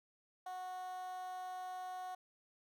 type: tone with high-pass filter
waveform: 15% pulse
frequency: 367.8 Hz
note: F#4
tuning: 10 cents flat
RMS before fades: -45 dBFS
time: 0.46-2.15 s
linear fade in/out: 5 ms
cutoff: 770 Hz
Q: 6.3
effects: none